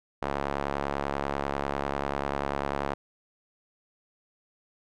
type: tone with band-pass filter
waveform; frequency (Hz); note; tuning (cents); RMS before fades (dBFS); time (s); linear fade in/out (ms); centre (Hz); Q
sawtooth; 70.2; C#2; +22; -31; 0.22-2.94; 5; 860; 1
effects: none